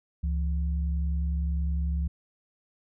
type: tone pair together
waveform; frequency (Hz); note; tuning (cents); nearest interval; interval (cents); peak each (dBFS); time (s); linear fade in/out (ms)
sine; 69.91 / 168.2; C#2 / E3; +15 / +35; octave + minor third; 1520; -25 / -35; 0.23-2.08; 10
effects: none